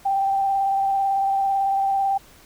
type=tone with vibrato; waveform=sine; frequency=784 Hz; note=G5; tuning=in tune; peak=-18 dBFS; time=0.05-2.18 s; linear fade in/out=10 ms; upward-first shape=square; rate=18 Hz; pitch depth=14 cents each way; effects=pink hiss -50 dBFS RMS until 2.45 s